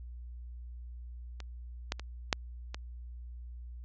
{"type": "clicks", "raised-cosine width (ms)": 0.2, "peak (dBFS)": [-27, -14, -24, -8, -21], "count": 5, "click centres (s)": [1.403, 1.921, 1.996, 2.328, 2.745], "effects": ["added 60 Hz sine -42 dBFS peak until 3.84 s", "resampled to 16000 Hz"]}